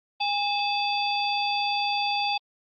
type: tone cluster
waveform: sine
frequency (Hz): 817 / 2594 / 3472 / 4666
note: G#5 / E7 / A7 / D8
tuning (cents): -29 / -28 / -24 / -12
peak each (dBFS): -26 / -30 / -31 / -32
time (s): 0.2-2.38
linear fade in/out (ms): 10
effects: Opus 32 kbps